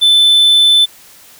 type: tone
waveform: triangle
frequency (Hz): 3520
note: A7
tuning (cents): 0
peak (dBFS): -4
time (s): 0.01-0.86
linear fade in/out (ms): 20
effects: white hiss -41 dBFS RMS until 1.39 s